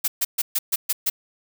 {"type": "noise bursts", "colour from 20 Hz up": "blue", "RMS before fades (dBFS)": -21, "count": 7, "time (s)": [0.04, 1.1], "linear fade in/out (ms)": 10, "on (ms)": 40, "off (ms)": 130, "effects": []}